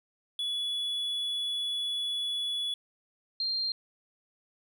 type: tone pair in turn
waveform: triangle / sine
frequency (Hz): 3408 / 4187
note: G#7 / C8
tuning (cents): +44 / 0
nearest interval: major third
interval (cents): 356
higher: second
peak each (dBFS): -28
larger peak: neither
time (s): 0.39-2.74 / 3.4-3.72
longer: first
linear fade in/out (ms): 2
effects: none